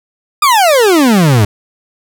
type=exponential sweep; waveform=40% pulse; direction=down; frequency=1244.5 to 98 Hz; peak=-5 dBFS; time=0.42-1.45 s; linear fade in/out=5 ms; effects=none